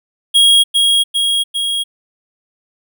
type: tone with echo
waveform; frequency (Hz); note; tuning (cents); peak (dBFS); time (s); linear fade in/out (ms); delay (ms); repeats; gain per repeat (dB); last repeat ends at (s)
square; 3285; G#7; -20; -7; 0.34-0.64; 20; 400; 3; -3; 1.84
effects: none